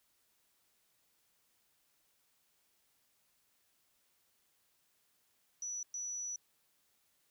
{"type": "tone bursts at uneven times", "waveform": "sine", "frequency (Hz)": 5910, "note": "F#8", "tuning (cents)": -3, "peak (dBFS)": -38, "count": 2, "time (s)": [[5.62, 5.83], [5.94, 6.36]], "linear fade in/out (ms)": 2, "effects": ["white hiss -75 dBFS RMS until 7.3 s"]}